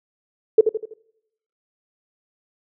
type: tone with echo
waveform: sine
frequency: 439.2 Hz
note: A4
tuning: 3 cents flat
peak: -6 dBFS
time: 0.58-0.61 s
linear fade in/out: 5 ms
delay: 82 ms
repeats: 4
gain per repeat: -7 dB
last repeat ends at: 0.938 s
effects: noise-tail reverb RT60 0.8 s tail -23 dB re dry